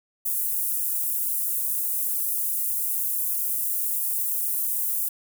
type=high-pass noise; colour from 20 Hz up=pink; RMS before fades=-26 dBFS; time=0.25-5.09 s; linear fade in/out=10 ms; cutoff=11000 Hz; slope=24 dB/octave; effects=none